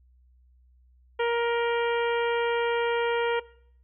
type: harmonic tone with a mistuned harmonic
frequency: 470.1 Hz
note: A#4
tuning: 15 cents sharp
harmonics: 1 / 2 / 3 / 4 / 5 / 6 / 7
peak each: -24 / -30 / -34 / -36 / -38 / -40 / -41 dBFS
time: 1.19-3.4 s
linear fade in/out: 10 ms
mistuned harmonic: 7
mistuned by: -47 cents
effects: noise-tail reverb RT60 0.6 s tail -20 dB re dry + added 62 Hz sine -56 dBFS peak until 3.83 s